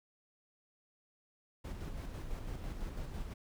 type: noise with tremolo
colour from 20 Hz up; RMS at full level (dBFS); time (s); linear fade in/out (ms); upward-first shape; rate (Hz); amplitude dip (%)
brown; -40; 1.64-3.34; 10; square; 6; 35
effects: none